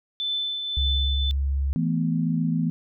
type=tone with tremolo; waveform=sine; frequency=3520 Hz; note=A7; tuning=in tune; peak=-23 dBFS; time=0.2-1.31 s; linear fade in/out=0 ms; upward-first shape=triangle; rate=1.8 Hz; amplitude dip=45%
type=tone; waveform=sine; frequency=69 Hz; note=C#2; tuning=7 cents flat; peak=-21 dBFS; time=0.77-1.73 s; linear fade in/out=0 ms
type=chord; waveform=sine; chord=E suspended fourth; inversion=none; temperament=just; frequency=164.81 / 219.8 / 247.2 Hz; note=E3 / A3 / B3; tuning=0 / -2 / +2 cents; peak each=-23 / -29 / -26 dBFS; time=1.76-2.7 s; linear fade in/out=0 ms
effects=none